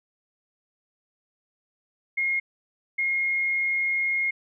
sine tone pair in turn, 2146 / 2146 Hz, C7 / C7, +43 / +43 cents, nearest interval unison, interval 0 cents, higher neither, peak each -22 dBFS, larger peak neither, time 2.17-2.4 / 2.98-4.31 s, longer second, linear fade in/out 10 ms, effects none

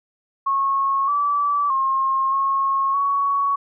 sine tone with pitch steps, 1094 / 1155 / 1071 / 1088 / 1119 Hz, C#6 / D6 / C6 / C#6 / C#6, -23 / -29 / +40 / -33 / +16 cents, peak -17 dBFS, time 0.46-3.56 s, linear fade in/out 10 ms, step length 620 ms, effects none

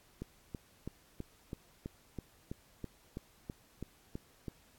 click train, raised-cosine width 3 ms, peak -27 dBFS, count 14, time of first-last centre 0.22-4.482 s, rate 3.05 Hz, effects pink hiss -65 dBFS RMS until 4.78 s + AAC 64 kbps

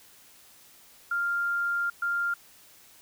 sine tone bursts at uneven times, 1396.9 Hz, F6, in tune, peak -25 dBFS, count 2, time 1.11-1.9 / 2.02-2.34 s, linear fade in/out 5 ms, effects white hiss -55 dBFS RMS until 3.01 s

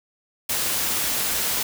white noise, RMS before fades -24 dBFS, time 0.49-1.63 s, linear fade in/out 5 ms, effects none

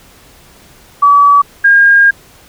sine tone pair in turn, 1144 / 1617.9 Hz, D6 / G#6, -46 / -46 cents, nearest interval tritone, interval 600 cents, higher second, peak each -3 dBFS, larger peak neither, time 1.02-1.42 / 1.64-2.11 s, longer second, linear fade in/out 10 ms, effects pink hiss -42 dBFS RMS until 2.48 s

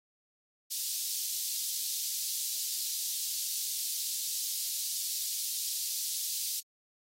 pink high-pass noise, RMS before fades -35 dBFS, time 0.7-6.61 s, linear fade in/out 20 ms, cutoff 4200 Hz, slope 24 dB/octave, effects AAC 48 kbps

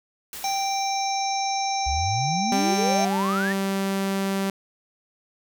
white noise with exponential decay, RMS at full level -35 dBFS, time 0.33-1.58 s, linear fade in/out 1 ms, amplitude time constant 270 ms
harmonic tone, 784 Hz, G5, in tune, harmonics 1 / 3 / 5 / 7 / 8, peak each -24 / -34 / -36 / -32 / -33 dBFS, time 0.44-3.05 s, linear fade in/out 2 ms
sine exponential sweep, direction up, 63 to 1871 Hz, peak -25 dBFS, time 1.86-3.53 s, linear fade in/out 10 ms
sawtooth tone with pitch glide, 197.7 to 194.87 Hz, G3 to G3, +15 to -10 cents, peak -19 dBFS, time 2.52-4.5 s, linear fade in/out 2 ms, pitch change -25 cents, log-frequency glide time 2.73-3.16 s
effects none

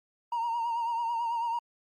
triangle tone with vibrato, 932.3 Hz, A#5, in tune, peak -25 dBFS, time 0.32-1.59 s, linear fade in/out 5 ms, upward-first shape triangle, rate 9.1 Hz, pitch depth 57 cents each way, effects tanh soft clip ceiling -23 dBFS + Opus 48 kbps

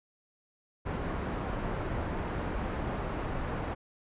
pink low-pass noise, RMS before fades -34 dBFS, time 0.85-3.75 s, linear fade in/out 20 ms, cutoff 1400 Hz, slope 12 dB/octave, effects resampled to 8000 Hz

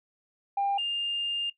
sine tone pair in turn, 798 / 2809 Hz, G5 / F7, +31 / +9 cents, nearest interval octave + minor seventh, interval 2178 cents, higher second, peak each -23 / -26 dBFS, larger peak first, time 0.57-0.78 / 0.78-1.5 s, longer second, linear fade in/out 5 ms, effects noise-tail reverb RT60 0.1 s tail -18 dB re dry + tanh soft clip ceiling -21 dBFS

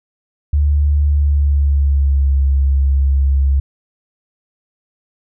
sine tone with pitch glide, 72.9 to 68.41 Hz, D2 to C#2, -12 to -22 cents, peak -10 dBFS, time 0.53-3.6 s, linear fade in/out 5 ms, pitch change -110 cents, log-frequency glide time 1.07-2.37 s, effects none

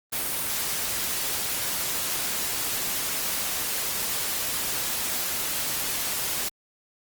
white noise, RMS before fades -28 dBFS, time 0.12-6.49 s, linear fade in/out 10 ms, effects Opus 32 kbps

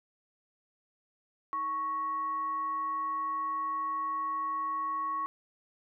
sine tone with frequency modulation, 1108.7 Hz, C#6, in tune, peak -30 dBFS, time 1.53-5.26 s, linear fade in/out 0 ms, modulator 793 Hz, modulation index 0.2, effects none

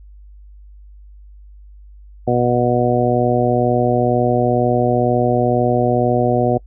harmonic tone, 122.1 Hz, B2, 19 cents flat, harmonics 1 / 2 / 3 / 4 / 5 / 6, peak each -20 / -20 / -20 / -20 / -20 / -20 dBFS, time 2.27-6.58 s, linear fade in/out 10 ms, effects noise-tail reverb RT60 0.1 s tail -25 dB re dry + added 50 Hz sine -38 dBFS peak until 6.66 s

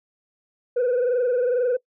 sine tone with frequency modulation, 493.9 Hz, B4, in tune, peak -16 dBFS, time 0.76-1.77 s, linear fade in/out 10 ms, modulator 22.2 Hz, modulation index 0.9, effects noise-tail reverb RT60 0.1 s tail -22 dB re dry + tanh soft clip ceiling -17 dBFS

